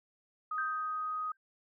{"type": "tone", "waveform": "sine", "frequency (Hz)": 1251, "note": "D#6", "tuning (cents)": 9, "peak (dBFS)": -33, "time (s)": [0.51, 1.32], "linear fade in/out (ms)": 5}
{"type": "tone with exponential decay", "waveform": "sine", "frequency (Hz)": 1568, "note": "G6", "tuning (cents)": 0, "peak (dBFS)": -32, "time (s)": [0.58, 1.37], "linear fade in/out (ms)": 2, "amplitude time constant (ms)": 170}
{"effects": []}